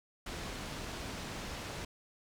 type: low-pass noise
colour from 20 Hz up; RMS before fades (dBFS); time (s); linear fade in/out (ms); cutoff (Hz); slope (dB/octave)
pink; -42; 0.26-1.85; 5; 6700; 12
effects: none